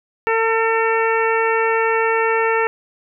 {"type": "harmonic tone", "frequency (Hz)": 450.7, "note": "A4", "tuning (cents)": 42, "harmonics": [1, 2, 3, 4, 5, 6], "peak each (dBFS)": [-18, -21, -23, -23, -26, -28], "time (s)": [0.27, 2.67], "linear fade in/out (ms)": 0, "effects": []}